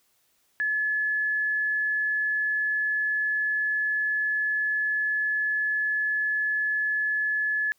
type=tone; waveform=sine; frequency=1714 Hz; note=A6; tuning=46 cents flat; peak=-23 dBFS; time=0.6-7.72 s; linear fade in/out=0 ms; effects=white hiss -68 dBFS RMS until 7.78 s